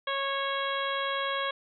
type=harmonic tone; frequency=550 Hz; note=C#5; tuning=14 cents flat; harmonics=1 / 2 / 3 / 4 / 5 / 6 / 7; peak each=-34 / -32 / -35 / -39 / -43 / -36 / -42 dBFS; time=0.07-1.51 s; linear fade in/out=5 ms; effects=none